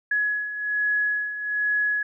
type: beating tone pair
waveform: sine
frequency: 1684 / 1685.2 Hz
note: G#6 / G#6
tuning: +24 / +25 cents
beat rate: 1.2 Hz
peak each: -29 / -23 dBFS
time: 0.11-2.03 s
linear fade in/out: 5 ms
effects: none